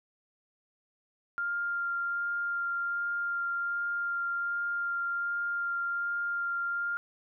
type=tone with vibrato; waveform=sine; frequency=1396.9 Hz; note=F6; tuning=in tune; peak=-29 dBFS; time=1.38-6.97 s; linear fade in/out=0 ms; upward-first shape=sine; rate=1.3 Hz; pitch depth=8 cents each way; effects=none